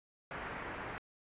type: low-pass noise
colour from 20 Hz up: white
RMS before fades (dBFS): -43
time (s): 0.31-0.98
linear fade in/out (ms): 0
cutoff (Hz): 2000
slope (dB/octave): 24
effects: resampled to 8000 Hz